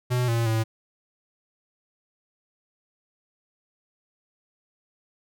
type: tone with pitch steps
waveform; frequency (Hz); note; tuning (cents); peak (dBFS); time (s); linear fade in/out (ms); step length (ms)
square; 124.3 / 116 / 111.7; B2 / A#2 / A2; +12 / -8 / +27; -22; 0.1-0.64; 20; 180
effects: none